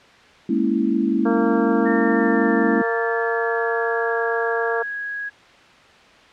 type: chord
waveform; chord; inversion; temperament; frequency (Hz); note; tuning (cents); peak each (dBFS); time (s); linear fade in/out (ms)
sine; A# half-diminished seventh; third; equal; 207.7 / 233.1 / 277.2 / 329.6; G#3 / A#3 / C#4 / E4; 0 / 0 / 0 / 0; -23 / -22 / -23 / -22; 0.49-2.82; 5
type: harmonic tone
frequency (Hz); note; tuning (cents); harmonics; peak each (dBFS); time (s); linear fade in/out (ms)
230; A#3; -23; 2 / 3 / 4 / 5 / 6 / 7; -22 / -27 / -30 / -31 / -31 / -33; 1.25-4.83; 10
type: tone with pitch glide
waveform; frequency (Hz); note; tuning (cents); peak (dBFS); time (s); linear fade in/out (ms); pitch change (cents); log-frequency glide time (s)
sine; 1818 to 1657.5; A#6 to G#6; -44 to -4; -25; 1.85-5.3; 20; -160; 2.04-4.18
effects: white hiss -48 dBFS RMS until 6.32 s + low-pass 3000 Hz 12 dB/octave